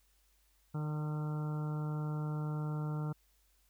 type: harmonic tone with a mistuned harmonic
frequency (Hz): 151.8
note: D#3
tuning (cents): -42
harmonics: 1 / 2 / 3 / 4 / 5 / 6 / 7 / 8 / 9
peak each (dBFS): -34 / -46 / -49 / -54 / -54 / -53 / -58 / -56 / -52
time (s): 0.74-3.13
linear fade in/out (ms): 10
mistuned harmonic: 4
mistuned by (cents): -15
effects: added 50 Hz sine -70 dBFS peak until 3.69 s + white hiss -73 dBFS RMS until 3.69 s